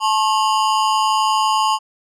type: ring-modulated tone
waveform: square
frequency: 975 Hz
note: B5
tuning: 23 cents flat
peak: -12 dBFS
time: 0-1.79 s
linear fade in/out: 50 ms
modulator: 106 Hz
effects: low-pass 8000 Hz 12 dB/octave